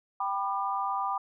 sine chord, G major, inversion none, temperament equal with one note detuned, 784 / 987.8 / 1200.7 Hz, G5 / B5 / D6, 0 / 0 / +38 cents, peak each -32 dBFS, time 0.2-1.18 s, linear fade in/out 5 ms, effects none

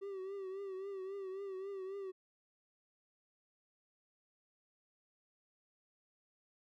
triangle tone with vibrato, 387.1 Hz, G4, 22 cents flat, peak -39 dBFS, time 0.01-2.12 s, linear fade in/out 20 ms, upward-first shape triangle, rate 3.7 Hz, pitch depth 73 cents each way, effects none

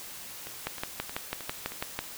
two click trains, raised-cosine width 0.3 ms, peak -14 / -23 dBFS, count 9 / 5, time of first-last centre 0.67-1.99 / 0.47-1.72 s, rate 6.06 / 3.2 Hz, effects white hiss -43 dBFS RMS until 2.17 s

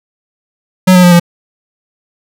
square tone with pitch steps, 185 / 180.88 / 176.85 / 172.91 Hz, F#3 / F#3 / F3 / F3, 0 / -39 / +22 / -17 cents, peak -3 dBFS, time 0.87-1.198 s, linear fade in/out 10 ms, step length 82 ms, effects none

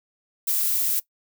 violet noise, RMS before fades -23 dBFS, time 0.47-1 s, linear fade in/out 10 ms, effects noise-tail reverb RT60 0.1 s tail -19 dB re dry

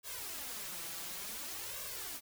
white noise with flanger, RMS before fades -43 dBFS, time 0.03-2.21 s, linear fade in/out 50 ms, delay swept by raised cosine 1.8 to 6.1 ms, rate 0.56 Hz, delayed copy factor +0.95, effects none

